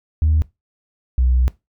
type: tone pair in turn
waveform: sine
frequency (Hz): 77.78 / 62.6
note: D#2 / B1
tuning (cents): 0 / +24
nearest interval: major third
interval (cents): 376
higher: first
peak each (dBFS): -11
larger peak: neither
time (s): 0.22-0.42 / 1.18-1.48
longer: second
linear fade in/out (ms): 0
effects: noise-tail reverb RT60 0.2 s tail -20 dB re dry + tanh soft clip ceiling -9 dBFS